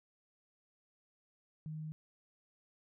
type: tone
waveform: sine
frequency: 155.56 Hz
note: D#3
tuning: in tune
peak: -40 dBFS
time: 1.66-1.92 s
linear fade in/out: 0 ms
effects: none